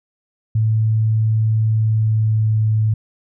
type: tone with pitch glide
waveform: sine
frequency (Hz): 110 to 108.93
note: A2 to A2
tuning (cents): 0 to -17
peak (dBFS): -13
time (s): 0.55-2.94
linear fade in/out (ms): 5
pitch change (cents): -17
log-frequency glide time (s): 1.7-2.61
effects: none